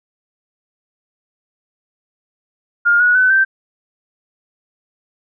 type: tone with pitch steps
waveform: sine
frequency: 1413 / 1460.3 / 1509.2 / 1559.7 Hz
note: F6 / F#6 / F#6 / G6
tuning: +20 / -23 / +34 / -9 cents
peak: -9 dBFS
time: 2.85-3.45 s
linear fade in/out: 20 ms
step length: 150 ms
effects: none